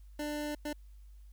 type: tone bursts at uneven times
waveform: 25% pulse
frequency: 297 Hz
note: D4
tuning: 20 cents sharp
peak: -31 dBFS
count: 2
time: 0.19-0.55 / 0.65-0.73 s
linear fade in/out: 5 ms
effects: added 50 Hz sine -50 dBFS peak until 1.32 s + white hiss -74 dBFS RMS until 1.32 s